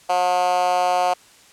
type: tone with high-pass filter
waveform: 10% pulse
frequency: 180 Hz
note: F#3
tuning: 47 cents flat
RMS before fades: -19 dBFS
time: 0.09-1.14 s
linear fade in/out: 10 ms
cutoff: 680 Hz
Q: 4
effects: white hiss -50 dBFS RMS until 1.52 s + low-pass 9000 Hz 12 dB/octave